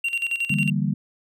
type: tone with tremolo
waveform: triangle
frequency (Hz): 2759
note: F7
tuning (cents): -22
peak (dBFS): -19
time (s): 0.04-0.7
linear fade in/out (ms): 5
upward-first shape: square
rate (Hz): 11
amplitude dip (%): 70
type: chord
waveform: sine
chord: E half-diminished seventh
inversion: third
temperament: equal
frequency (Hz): 146.83 / 164.81 / 196 / 233.1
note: D3 / E3 / G3 / Bb3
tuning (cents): 0 / 0 / 0 / 0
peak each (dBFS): -24 / -29 / -24 / -29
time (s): 0.5-0.94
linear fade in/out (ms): 5
effects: none